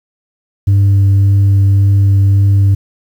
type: tone with vibrato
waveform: sine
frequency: 98.8 Hz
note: G2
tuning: 14 cents sharp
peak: -3 dBFS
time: 0.67-2.75 s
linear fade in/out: 10 ms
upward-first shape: triangle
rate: 1.8 Hz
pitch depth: 11 cents each way
effects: tanh soft clip ceiling -5 dBFS + 7-bit